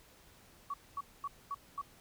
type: tone bursts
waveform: sine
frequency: 1128 Hz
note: C#6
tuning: 30 cents sharp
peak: -35 dBFS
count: 5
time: 0.7-1.815 s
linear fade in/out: 5 ms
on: 39 ms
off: 230 ms
effects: pink hiss -61 dBFS RMS until 2 s